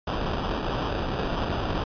pink noise with sample-and-hold, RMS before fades -28 dBFS, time 0.07-1.84 s, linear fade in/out 5 ms, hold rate 2100 Hz, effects resampled to 11025 Hz

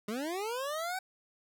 25% pulse linear sweep, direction up, 199 to 767 Hz, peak -30 dBFS, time 0.08-0.99 s, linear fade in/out 5 ms, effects none

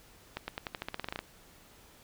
accelerating click train, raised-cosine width 0.3 ms, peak -19 dBFS, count 14, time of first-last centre 0.37-1.19 s, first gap 110 ms, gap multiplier 0.9, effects pink hiss -58 dBFS RMS until 2.03 s

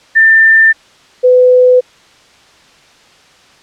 sine tone pair in turn, 1789 / 502 Hz, A6 / B4, +28 / +28 cents, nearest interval octave + minor seventh, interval 2200 cents, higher first, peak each -3 dBFS, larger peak neither, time 0.15-0.73 / 1.23-1.81 s, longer neither, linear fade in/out 20 ms, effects white hiss -44 dBFS RMS until 3.62 s + low-pass 5000 Hz 12 dB/octave

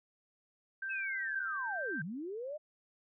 sine tone, 1568 Hz, G6, in tune, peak -36 dBFS, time 0.82-2.02 s, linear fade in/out 5 ms
sine linear two-way sweep, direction down then up, 2637 to 142.8 to 625 Hz, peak -38 dBFS, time 0.89-2.58 s, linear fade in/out 20 ms, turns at 2.02 s
effects none

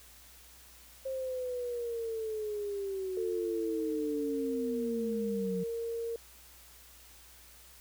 sine linear sweep, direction down, 534 to 177.5 Hz, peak -33 dBFS, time 1.05-5.64 s, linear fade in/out 10 ms
sine tone with pitch glide, 446 to 462 Hz, A4 to A#4, +23 to -16 cents, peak -33 dBFS, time 3.17-6.16 s, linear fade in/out 2 ms, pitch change +61 cents, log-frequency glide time 4.2-4.53 s
effects added 60 Hz sine -60 dBFS peak until 7.8 s + white hiss -56 dBFS RMS until 7.8 s

